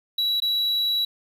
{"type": "tone with dropouts", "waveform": "triangle", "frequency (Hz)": 3910, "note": "B7", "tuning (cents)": -18, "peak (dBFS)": -19, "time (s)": [0.18, 1.05], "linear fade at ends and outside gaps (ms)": 5, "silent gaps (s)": [0.402, 0.42], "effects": ["9-bit"]}